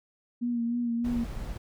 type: tone with vibrato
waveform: sine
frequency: 237 Hz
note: A#3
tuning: 29 cents sharp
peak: -26 dBFS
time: 0.41-1.25 s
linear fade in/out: 20 ms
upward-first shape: sine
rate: 3.3 Hz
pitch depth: 34 cents each way
type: noise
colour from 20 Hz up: brown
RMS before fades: -36 dBFS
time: 1.04-1.58 s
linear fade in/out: 10 ms
effects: none